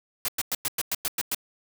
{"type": "noise bursts", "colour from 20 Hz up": "white", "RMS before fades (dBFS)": -27, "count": 9, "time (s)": [0.25, 1.347], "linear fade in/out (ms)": 2, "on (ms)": 33, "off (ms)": 100, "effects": []}